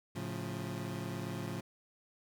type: chord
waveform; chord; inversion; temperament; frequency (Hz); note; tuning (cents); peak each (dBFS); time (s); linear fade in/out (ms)
25% pulse; A augmented; none; equal with one note detuned; 110 / 138.59 / 176.95; A2 / C#3 / E#3; 0 / 0 / +23; -38 / -39 / -38; 0.15-1.61; 10
effects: none